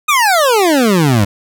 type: exponential sweep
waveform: 25% pulse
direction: down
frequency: 1266 to 95.9 Hz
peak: -5 dBFS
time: 0.08-1.25 s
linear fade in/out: 10 ms
effects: none